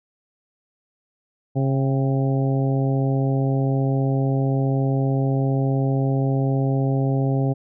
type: harmonic tone with a mistuned harmonic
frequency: 135.3 Hz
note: C#3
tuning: 42 cents flat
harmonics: 1 / 2 / 3 / 4 / 5 / 6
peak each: -19 / -25 / -29 / -31 / -33 / -35 dBFS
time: 1.55-7.54 s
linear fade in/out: 20 ms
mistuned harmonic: 6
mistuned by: -50 cents
effects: none